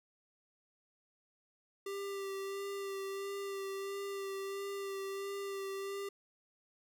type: tone with vibrato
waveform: square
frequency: 393.9 Hz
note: G4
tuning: 8 cents sharp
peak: -39 dBFS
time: 1.86-6.09 s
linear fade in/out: 5 ms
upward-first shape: sine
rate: 1.5 Hz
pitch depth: 18 cents each way
effects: none